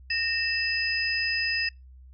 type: tone cluster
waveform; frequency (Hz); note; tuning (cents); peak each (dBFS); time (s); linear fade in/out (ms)
sine; 1839 / 2642 / 5030; A#6 / E7 / D#8; -24 / +3 / +18; -29; 0.1-1.69; 5
effects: noise-tail reverb RT60 0.2 s tail -24 dB re dry + added 64 Hz sine -46 dBFS peak until 2.13 s